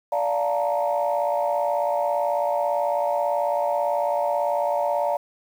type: chord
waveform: sine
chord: Bb major seventh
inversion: first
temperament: just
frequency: 582.7 / 699.2 / 874.1 / 932.3 Hz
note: D5 / F5 / A5 / Bb5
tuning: -14 / +2 / -12 / 0 cents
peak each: -23 / -25 / -29 / -27 dBFS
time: 0.12-5.17 s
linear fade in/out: 5 ms
effects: tanh soft clip ceiling -12 dBFS + 8-bit